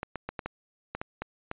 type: clicks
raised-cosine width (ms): 0.5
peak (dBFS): -18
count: 9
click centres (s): 0.031 / 0.157 / 0.29 / 0.392 / 0.46 / 0.95 / 1.015 / 1.22 / 1.514
effects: resampled to 8000 Hz